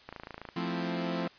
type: click train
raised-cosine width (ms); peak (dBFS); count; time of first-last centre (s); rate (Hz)
0.5; -26; 12; 0.09-0.489; 27.6
type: chord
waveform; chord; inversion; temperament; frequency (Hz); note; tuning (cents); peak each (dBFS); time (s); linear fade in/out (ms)
sawtooth; F major seventh; none; equal; 174.61 / 220 / 261.6 / 329.6; F3 / A3 / C4 / E4; 0 / 0 / 0 / 0; -30 / -35 / -33 / -35; 0.56-1.28; 5
effects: white hiss -56 dBFS RMS until 1.38 s + resampled to 11025 Hz